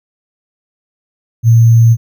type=tone with sample-and-hold; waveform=sine; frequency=115 Hz; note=A#2; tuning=23 cents flat; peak=-3 dBFS; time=1.43-1.97 s; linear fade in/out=50 ms; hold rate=6300 Hz; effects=none